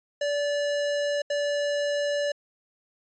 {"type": "tone bursts at uneven times", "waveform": "square", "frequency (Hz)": 579, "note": "D5", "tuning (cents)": -25, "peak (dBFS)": -25, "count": 2, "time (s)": [[0.21, 1.22], [1.3, 2.32]], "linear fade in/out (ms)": 5, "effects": ["resampled to 16000 Hz"]}